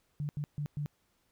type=tone bursts at uneven times; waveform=sine; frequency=146.83 Hz; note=D3; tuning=in tune; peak=-32 dBFS; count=4; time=0.2-0.29 / 0.37-0.44 / 0.58-0.66 / 0.77-0.86 s; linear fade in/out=0 ms; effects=pink hiss -74 dBFS RMS until 1.31 s